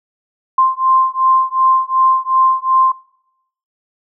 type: beating tone pair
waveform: sine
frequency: 1046.5 / 1049.2 Hz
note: C6 / C6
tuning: 0 / +4 cents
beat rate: 2.7 Hz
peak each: -13 dBFS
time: 0.58-2.92 s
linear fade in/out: 5 ms
effects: noise-tail reverb RT60 0.8 s tail -23 dB re dry